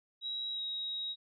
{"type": "tone with pitch glide", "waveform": "sine", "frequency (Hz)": [3856, 3805], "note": ["B7", "A#7"], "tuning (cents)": [-42, 35], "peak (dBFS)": -35, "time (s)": [0.21, 1.16], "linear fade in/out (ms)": 50, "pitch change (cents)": -23, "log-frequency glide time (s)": [0.52, 0.61], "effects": []}